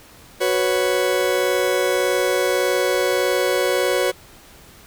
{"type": "chord", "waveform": "40% pulse", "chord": "F# suspended fourth", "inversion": "none", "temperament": "just", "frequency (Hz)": [370, 493.3, 555], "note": ["F#4", "B4", "C#5"], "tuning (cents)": [0, -2, 2], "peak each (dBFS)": -21, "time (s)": [0.4, 4.12], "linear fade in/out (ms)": 20, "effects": ["pink hiss -46 dBFS RMS until 4.86 s"]}